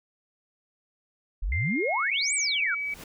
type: exponential two-way sweep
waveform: sine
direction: up then down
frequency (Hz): 36.38 to 8800 to 1306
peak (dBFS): -25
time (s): 1.42-2.75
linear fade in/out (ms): 10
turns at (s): 2.34
type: tone with pitch glide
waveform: sine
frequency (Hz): 2093 to 2282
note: C7 to C#7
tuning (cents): 0 to +50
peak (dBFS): -28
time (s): 1.52-2.94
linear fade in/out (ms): 2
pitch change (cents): +150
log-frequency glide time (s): 1.65-2.38
type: noise with exponential growth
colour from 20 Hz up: pink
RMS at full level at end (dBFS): -40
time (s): 2.65-3.04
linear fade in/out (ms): 5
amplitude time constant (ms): 83
effects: none